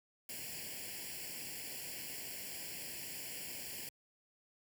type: noise with comb filter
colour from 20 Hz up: white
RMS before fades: -45 dBFS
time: 0.29-3.89 s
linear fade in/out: 2 ms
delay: 0.4 ms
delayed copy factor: +0.95
effects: high-pass 80 Hz 12 dB/octave